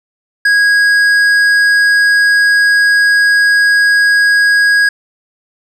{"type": "tone with tanh clipping", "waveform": "sine", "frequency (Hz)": 1650, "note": "G#6", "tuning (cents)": -12, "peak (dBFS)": -8, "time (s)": [0.45, 4.89], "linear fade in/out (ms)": 5, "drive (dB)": 9, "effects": []}